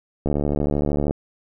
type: click train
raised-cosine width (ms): 2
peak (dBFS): -9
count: 63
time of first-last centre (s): 0.26-1.109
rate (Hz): 73
effects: none